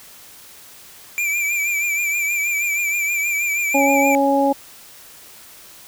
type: tone with vibrato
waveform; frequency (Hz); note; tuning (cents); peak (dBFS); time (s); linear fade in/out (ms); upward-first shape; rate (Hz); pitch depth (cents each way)
square; 2353; D7; +3; -19; 1.18-4.15; 0; triangle; 6.3; 61
type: harmonic tone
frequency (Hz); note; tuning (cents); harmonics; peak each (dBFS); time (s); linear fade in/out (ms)
277.2; C#4; 0; 1 / 2 / 3; -18 / -18 / -18; 3.74-4.53; 10
effects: white hiss -43 dBFS RMS until 5.87 s